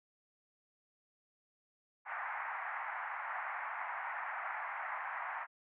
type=band-pass noise; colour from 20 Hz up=pink; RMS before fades=-41 dBFS; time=2.05-5.47 s; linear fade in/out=50 ms; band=750 to 2100 Hz; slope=48 dB/octave; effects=none